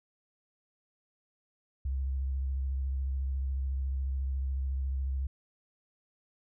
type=tone with vibrato; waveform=sine; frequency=66.8 Hz; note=C2; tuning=36 cents sharp; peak=-29 dBFS; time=1.85-5.27 s; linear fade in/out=5 ms; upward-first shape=triangle; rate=14 Hz; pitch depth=47 cents each way; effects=none